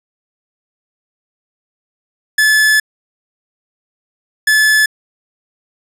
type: tone bursts at uneven times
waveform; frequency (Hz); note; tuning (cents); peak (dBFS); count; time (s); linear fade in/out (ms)
45% pulse; 1728; A6; -32; -8; 2; 2.38-2.8 / 4.47-4.86; 5
effects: resampled to 32000 Hz + 8-bit